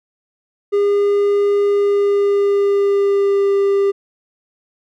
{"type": "tone with pitch glide", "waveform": "triangle", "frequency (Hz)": [405.9, 397.5], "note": ["G#4", "G4"], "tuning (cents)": [-40, 24], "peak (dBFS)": -10, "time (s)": [0.72, 3.92], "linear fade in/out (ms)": 20, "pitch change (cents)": -36, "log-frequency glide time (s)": [1.66, 3.54], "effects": []}